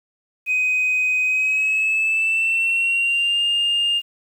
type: tone with pitch glide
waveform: sine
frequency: 2509 to 2816 Hz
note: D#7 to F7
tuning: +14 to +14 cents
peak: -15 dBFS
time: 0.46-4.02 s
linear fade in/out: 50 ms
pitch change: +200 cents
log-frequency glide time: 1.24-3.42 s
effects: tanh soft clip ceiling -14 dBFS + 8-bit